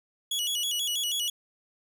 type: tone with vibrato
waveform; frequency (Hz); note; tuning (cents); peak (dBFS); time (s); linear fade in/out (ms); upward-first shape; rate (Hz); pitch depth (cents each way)
sawtooth; 3136; G7; 0; -24; 0.31-1.3; 5; square; 6.2; 120
effects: none